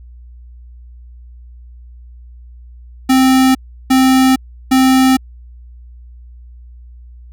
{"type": "tone bursts", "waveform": "square", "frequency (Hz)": 261.6, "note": "C4", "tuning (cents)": 0, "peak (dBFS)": -8, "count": 3, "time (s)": [3.09, 5.17], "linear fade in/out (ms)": 10, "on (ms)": 460, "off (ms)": 350, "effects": ["added 60 Hz sine -34 dBFS peak until 7.32 s"]}